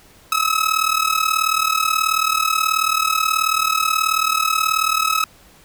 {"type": "tone with amplitude modulation", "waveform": "sawtooth", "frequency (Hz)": 1286, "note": "E6", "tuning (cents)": -43, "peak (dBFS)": -9, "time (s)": [0.32, 5.24], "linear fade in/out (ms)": 2, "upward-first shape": "sine", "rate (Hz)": 38.5, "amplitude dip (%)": 80, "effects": ["pink hiss -49 dBFS RMS until 5.64 s"]}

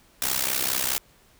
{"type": "noise with amplitude modulation", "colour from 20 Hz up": "white", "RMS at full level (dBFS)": -22, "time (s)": [0.22, 0.98], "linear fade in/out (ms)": 0, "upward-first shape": "sine", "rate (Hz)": 64.7, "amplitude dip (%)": 85, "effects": ["pink hiss -58 dBFS RMS until 1.39 s"]}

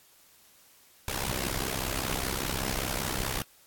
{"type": "noise with amplitude modulation", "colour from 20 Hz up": "pink", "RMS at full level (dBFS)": -28, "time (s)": [1.08, 3.42], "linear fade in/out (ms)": 2, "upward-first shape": "sine", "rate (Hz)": 65.1, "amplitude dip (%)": 90, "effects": ["white hiss -59 dBFS RMS until 3.66 s", "AAC 64 kbps"]}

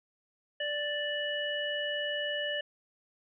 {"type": "harmonic tone", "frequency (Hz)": 587.3, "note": "D5", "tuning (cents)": 0, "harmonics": [1, 3, 5], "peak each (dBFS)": [-35, -35, -35], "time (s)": [0.6, 2.61], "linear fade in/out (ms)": 5, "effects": []}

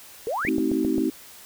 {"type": "exponential sweep", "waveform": "sine", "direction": "up", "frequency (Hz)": [415.3, 2489], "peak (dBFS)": -24, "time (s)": [0.27, 0.49], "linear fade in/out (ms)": 0}
{"type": "click train", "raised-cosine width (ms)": 2, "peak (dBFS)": -18, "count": 5, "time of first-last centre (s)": [0.45, 0.981], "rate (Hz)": 7.53}
{"type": "chord", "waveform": "sine", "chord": "A diminished seventh", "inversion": "none", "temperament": "just", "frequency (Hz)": [220, 264, 316.8, 380.2], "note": ["A3", "C4", "Eb4", "Gb4"], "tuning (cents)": [0, 16, 31, 47], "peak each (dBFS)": [-30, -25, -24, -28], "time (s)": [0.47, 1.1], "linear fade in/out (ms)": 5}
{"effects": ["white hiss -46 dBFS RMS until 1.45 s"]}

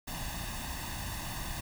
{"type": "noise with comb filter", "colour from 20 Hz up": "pink", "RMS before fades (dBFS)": -38, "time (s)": [0.07, 1.61], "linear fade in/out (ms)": 10, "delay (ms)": 1.1, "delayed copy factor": 0.75, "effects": []}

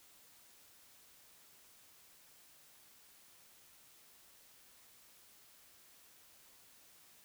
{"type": "silence", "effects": ["white hiss -63 dBFS RMS until 7.24 s"]}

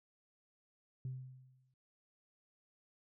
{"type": "tone with exponential decay", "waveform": "sine", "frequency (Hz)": 129.3, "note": "C3", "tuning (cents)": -20, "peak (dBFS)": -36, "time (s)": [1.05, 1.74], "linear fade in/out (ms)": 2, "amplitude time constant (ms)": 150, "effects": ["noise-tail reverb RT60 0.1 s tail -25 dB re dry", "tanh soft clip ceiling -35 dBFS"]}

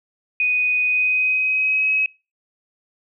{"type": "tone with pitch glide", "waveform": "sine", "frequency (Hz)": [2489, 2552], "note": ["D#7", "D#7"], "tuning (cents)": [0, 43], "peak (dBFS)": -16, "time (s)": [0.4, 2.06], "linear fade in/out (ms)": 2, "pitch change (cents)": 43, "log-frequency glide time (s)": [0.85, 1.91], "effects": ["noise-tail reverb RT60 0.3 s tail -23 dB re dry"]}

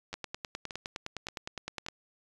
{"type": "two click trains", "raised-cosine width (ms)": 0.2, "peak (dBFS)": [-19, -22], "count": [18, 4], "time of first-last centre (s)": [[0.14, 1.885], [0.13, 1.864]], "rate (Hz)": [9.74, 1.73], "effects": ["resampled to 24000 Hz"]}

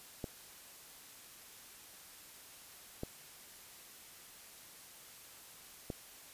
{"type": "clicks", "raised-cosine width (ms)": 2, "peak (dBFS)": -25, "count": 3, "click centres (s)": [0.242, 3.034, 5.902], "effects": ["white hiss -55 dBFS RMS until 6.33 s", "resampled to 32000 Hz"]}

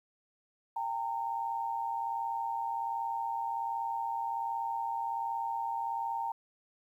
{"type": "tone pair together", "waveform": "sine", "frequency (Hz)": [795, 916.3], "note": ["G5", "A#5"], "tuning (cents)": [24, -30], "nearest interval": "major second", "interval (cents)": 246, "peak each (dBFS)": [-37, -33], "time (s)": [0.76, 6.32], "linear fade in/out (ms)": 5, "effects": ["11-bit"]}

